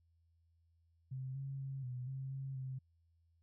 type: tone with pitch steps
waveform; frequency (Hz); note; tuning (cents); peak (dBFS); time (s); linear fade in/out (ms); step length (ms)
sine; 130.9 / 136.5 / 135.3 / 125.1 / 133.6 / 135 / 131.1; C3 / C#3 / C#3 / B2 / C3 / C#3 / C3; +1 / -26 / -42 / +23 / +36 / -45 / +4; -40; 1.11-2.79; 10; 240
effects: added 83 Hz sine -70 dBFS peak until 3.42 s